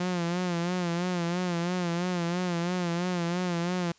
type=tone with vibrato; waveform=sawtooth; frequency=175.6 Hz; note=F3; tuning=10 cents sharp; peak=-23 dBFS; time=0-3.92 s; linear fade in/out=5 ms; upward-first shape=sine; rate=3 Hz; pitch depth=68 cents each way; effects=white hiss -61 dBFS RMS until 3.98 s + resampled to 16000 Hz